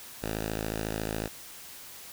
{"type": "tone", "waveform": "5% pulse", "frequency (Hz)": 54, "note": "A1", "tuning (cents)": -32, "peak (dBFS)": -20, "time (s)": [0.22, 1.28], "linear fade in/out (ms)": 10, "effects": ["white hiss -46 dBFS RMS until 2.12 s"]}